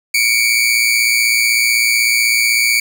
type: tone pair together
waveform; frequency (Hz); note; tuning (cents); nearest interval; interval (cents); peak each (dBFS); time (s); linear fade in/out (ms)
sawtooth; 2233 / 2349; C#7 / D7; +12 / 0; minor second; 88; -11; 0.14-2.8; 5
effects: none